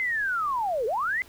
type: linear two-way sweep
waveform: sine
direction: down then up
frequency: 2093 to 415.3 to 2093 Hz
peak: -24 dBFS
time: 0-1.22 s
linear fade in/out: 0 ms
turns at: 0.86 s
effects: pink hiss -52 dBFS RMS until 1.28 s